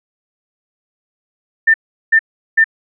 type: tone bursts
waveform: sine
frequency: 1793 Hz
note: A6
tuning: 32 cents sharp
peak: -6 dBFS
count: 3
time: 1.67-2.643 s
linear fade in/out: 10 ms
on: 71 ms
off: 380 ms
effects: none